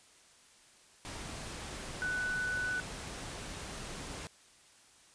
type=tone in noise; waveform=sine; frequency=1490 Hz; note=F#6; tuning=12 cents sharp; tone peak=-32 dBFS; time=2.02-2.8 s; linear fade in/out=0 ms; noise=pink; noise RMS=-43 dBFS; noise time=1.05-4.27 s; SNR=+8 dB; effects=white hiss -61 dBFS RMS until 5.14 s + resampled to 22050 Hz